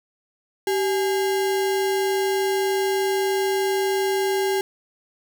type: tone with sample-and-hold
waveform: sine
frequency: 386.6 Hz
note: G4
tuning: 24 cents flat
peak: -19 dBFS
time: 0.67-4.61 s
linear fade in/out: 2 ms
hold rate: 1225 Hz
effects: none